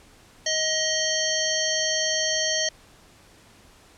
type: harmonic tone with a mistuned harmonic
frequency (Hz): 629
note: D#5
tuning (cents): +19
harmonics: 1 / 3 / 5 / 7 / 9 / 10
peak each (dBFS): -29 / -29 / -29 / -29 / -29 / -29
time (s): 0.46-2.69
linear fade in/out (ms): 5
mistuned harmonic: 9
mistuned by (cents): -16
effects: pink hiss -53 dBFS RMS until 3.97 s + low-pass 10000 Hz 12 dB/octave